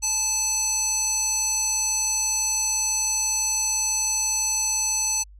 square tone with band-pass filter, 869 Hz, A5, 22 cents flat, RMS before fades -24 dBFS, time 0.02-5.24 s, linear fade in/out 20 ms, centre 6900 Hz, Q 8.1, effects added 50 Hz sine -44 dBFS peak until 5.39 s

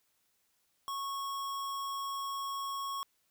square tone, 1101 Hz, C#6, 12 cents flat, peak -36 dBFS, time 0.88-3.03 s, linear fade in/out 0 ms, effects white hiss -75 dBFS RMS until 3.3 s

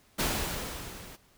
pink noise with level ramp, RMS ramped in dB -27 to -48 dBFS, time 0.18-1.17 s, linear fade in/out 20 ms, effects pink hiss -63 dBFS RMS until 1.37 s

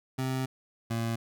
25% pulse tone pair in turn, 130.81 / 114.8 Hz, C3 / A#2, 0 / -26 cents, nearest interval major second, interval 226 cents, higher first, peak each -25 dBFS, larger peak neither, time 0.18-0.46 / 0.9-1.16 s, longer first, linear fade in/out 10 ms, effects none

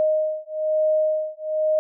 sine beating tone pair, 620 / 621.1 Hz, D#5 / D#5, -6 / -3 cents, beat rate 1.1 Hz, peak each -22 dBFS, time 0-1.79 s, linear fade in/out 0 ms, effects none

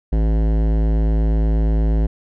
sine tone with hard clipping, 54.2 Hz, A1, 25 cents flat, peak -16 dBFS, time 0.12-2.07 s, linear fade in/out 10 ms, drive 17 dB, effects none

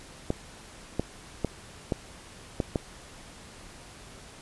clicks, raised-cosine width 2 ms, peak -12 dBFS, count 6, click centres 0.304 / 0.996 / 1.447 / 1.922 / 2.602 / 2.758 s, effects pink hiss -48 dBFS RMS until 4.41 s + resampled to 24000 Hz

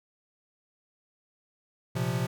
square chord, Bb suspended second, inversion none, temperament equal, 116.54 / 130.81 / 174.61 Hz, Bb2 / C3 / F3, 0 / 0 / 0 cents, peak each -33 / -31 / -33 dBFS, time 1.95-2.27 s, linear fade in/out 10 ms, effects none

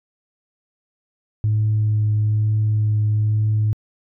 sine tone with vibrato, 106.9 Hz, A2, 49 cents flat, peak -14 dBFS, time 1.44-3.73 s, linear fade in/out 0 ms, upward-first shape triangle, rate 1.1 Hz, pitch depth 12 cents each way, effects tanh soft clip ceiling -12 dBFS

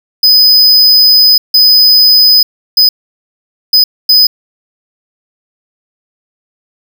square tone bursts at uneven times, 5010 Hz, D#8, 11 cents sharp, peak -3 dBFS, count 5, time 0.23-1.38 / 1.54-2.43 / 2.77-2.89 / 3.73-3.84 / 4.09-4.27 s, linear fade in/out 5 ms, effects none

